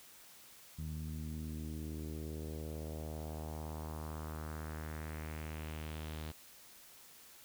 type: tone with low-pass filter sweep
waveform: sawtooth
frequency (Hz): 77.78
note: D#2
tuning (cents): 0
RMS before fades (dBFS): -43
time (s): 0.78-6.32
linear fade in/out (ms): 10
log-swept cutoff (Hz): 170 to 4000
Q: 2.2
effects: white hiss -58 dBFS RMS until 7.44 s